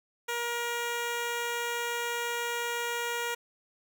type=tone; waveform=10% pulse; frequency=474.1 Hz; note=A#4; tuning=29 cents sharp; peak=-22 dBFS; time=0.28-3.35 s; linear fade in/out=10 ms; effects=none